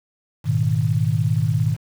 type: tone cluster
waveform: sine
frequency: 105.1 / 122.1 / 155.4 Hz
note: G#2 / B2 / D#3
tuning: +21 / -19 / -2 cents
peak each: -21 dBFS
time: 0.44-1.77 s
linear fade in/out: 50 ms
effects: 7-bit